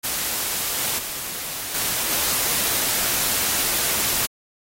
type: noise with level steps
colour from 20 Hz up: white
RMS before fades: -24 / -30 / -24 / -22 dBFS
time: 0.03-4.27 s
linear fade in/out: 20 ms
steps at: 0.98 / 1.74 / 2.1 s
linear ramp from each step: 10 ms
effects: AAC 48 kbps